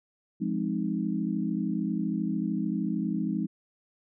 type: chord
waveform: sine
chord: F minor seventh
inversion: none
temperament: equal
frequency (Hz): 174.61 / 207.7 / 261.6 / 311.1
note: F3 / Ab3 / C4 / Eb4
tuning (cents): 0 / 0 / 0 / 0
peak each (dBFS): -32 / -30 / -34 / -33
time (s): 0.4-3.47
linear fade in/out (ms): 20
effects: none